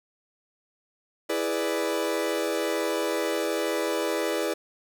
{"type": "chord", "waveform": "40% pulse", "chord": "E dominant seventh", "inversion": "none", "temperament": "equal", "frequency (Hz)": [329.6, 415.3, 493.9, 587.3], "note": ["E4", "G#4", "B4", "D5"], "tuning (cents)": [0, 0, 0, 0], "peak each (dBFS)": -30, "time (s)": [1.29, 4.54], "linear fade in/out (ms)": 10, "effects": []}